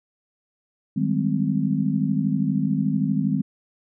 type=chord; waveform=sine; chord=Ab major seventh; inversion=second; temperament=just; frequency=155.74 / 194.67 / 207.7 / 259.6 Hz; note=Eb3 / G3 / Ab3 / C4; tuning=+2 / -12 / 0 / -13 cents; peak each=-25 dBFS; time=0.96-3.42 s; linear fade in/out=10 ms; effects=none